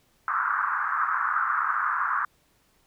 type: band-pass noise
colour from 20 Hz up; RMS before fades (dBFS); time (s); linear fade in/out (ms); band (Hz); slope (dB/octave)
pink; -26; 0.28-2.25; 2; 1100 to 1500; 48
effects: pink hiss -65 dBFS RMS until 2.86 s